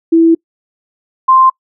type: tone pair in turn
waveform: sine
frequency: 329.6 / 1046.4 Hz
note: E4 / C6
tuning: 0 / 0 cents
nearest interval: octave + minor sixth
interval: 2000 cents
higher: second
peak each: -4 dBFS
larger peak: neither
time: 0.12-0.35 / 1.28-1.5 s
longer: first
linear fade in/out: 10 ms
effects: noise-tail reverb RT60 0.1 s tail -26 dB re dry